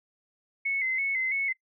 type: tone with vibrato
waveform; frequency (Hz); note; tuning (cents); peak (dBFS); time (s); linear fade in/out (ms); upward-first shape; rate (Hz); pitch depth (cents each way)
sine; 2129; C7; +30; -25; 0.65-1.53; 10; square; 3; 59
effects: noise-tail reverb RT60 0.1 s tail -23 dB re dry